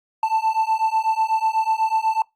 triangle beating tone pair, 880 / 888.1 Hz, A5 / A5, 0 / +16 cents, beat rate 8.1 Hz, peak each -19 / -19 dBFS, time 0.23-2.22 s, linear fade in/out 2 ms, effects noise-tail reverb RT60 0.2 s tail -25 dB re dry + Opus 48 kbps

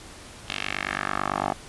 10% pulse tone with band-pass filter sweep, 49 Hz, G1, in tune, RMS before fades -29 dBFS, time 0.48-1.53 s, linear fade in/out 10 ms, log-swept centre 3200 to 810 Hz, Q 2.2, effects pink hiss -44 dBFS RMS until 1.68 s + resampled to 24000 Hz

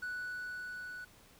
triangle tone with level ramp, 1480 Hz, F#6, in tune, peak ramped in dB -34 to -41 dBFS, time 0.02-1.05 s, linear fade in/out 10 ms, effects tanh soft clip ceiling -30 dBFS + pink hiss -61 dBFS RMS until 1.39 s

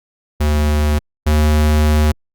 square tone pair in turn, 74.9 / 75.95 Hz, D2 / D#2, +35 / -41 cents, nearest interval unison, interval 24 cents, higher second, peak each -13 / -11 dBFS, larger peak second, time 0.4-0.99 / 1.26-2.12 s, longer second, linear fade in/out 10 ms, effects Opus 48 kbps

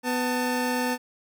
25% pulse tone pair together, 249.1 / 890.8 Hz, B3 / A5, +15 / +21 cents, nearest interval octave + minor seventh, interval 2206 cents, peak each -22 / -25 dBFS, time 0.03-0.98 s, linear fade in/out 50 ms, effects none

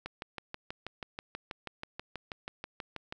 click train, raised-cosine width 0.3 ms, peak -22 dBFS, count 20, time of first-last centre 0.06-3.125 s, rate 6.2 Hz, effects none

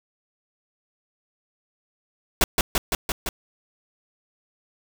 pink noise with echo, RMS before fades -17 dBFS, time 2.41-2.44 s, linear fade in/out 2 ms, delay 170 ms, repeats 5, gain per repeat -2 dB, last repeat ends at 3.29 s, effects none

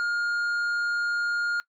sine tone with tanh clipping, 1417 Hz, F6, 25 cents sharp, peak -25 dBFS, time 0-1.6 s, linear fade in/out 0 ms, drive 6 dB, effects noise-tail reverb RT60 0.1 s tail -21 dB re dry

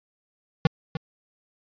square tone with echo, 160 Hz, D#3, 49 cents sharp, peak -15 dBFS, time 0.65-0.67 s, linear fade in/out 2 ms, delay 300 ms, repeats 1, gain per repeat -12 dB, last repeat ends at 0.97 s, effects resampled to 11025 Hz

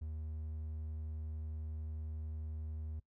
triangle tone, 77.78 Hz, D#2, in tune, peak -38 dBFS, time 0.01-3 s, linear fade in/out 10 ms, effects noise-tail reverb RT60 0.1 s tail -19 dB re dry

